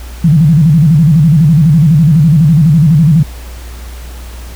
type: tone with vibrato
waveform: sine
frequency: 155.56 Hz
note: D#3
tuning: in tune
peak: -3 dBFS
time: 0.24-3.23 s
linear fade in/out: 5 ms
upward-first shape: square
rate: 12 Hz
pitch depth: 140 cents each way
effects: added 60 Hz sine -24 dBFS peak until 4.55 s + pink hiss -34 dBFS RMS until 4.55 s